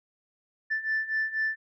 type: beating tone pair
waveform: sine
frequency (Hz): 1760 / 1764.1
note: A6 / A6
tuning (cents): 0 / +4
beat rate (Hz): 4.1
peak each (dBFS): -30 / -27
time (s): 0.7-1.56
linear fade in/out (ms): 20
effects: tanh soft clip ceiling -21 dBFS